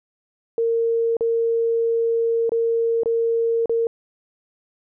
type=tone with dropouts; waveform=sine; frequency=460 Hz; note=A#4; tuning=23 cents flat; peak=-17 dBFS; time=0.58-3.87 s; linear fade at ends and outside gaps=1 ms; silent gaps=1.168-1.208 / 2.494-2.519 / 3.034-3.058 / 3.658-3.695 s; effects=none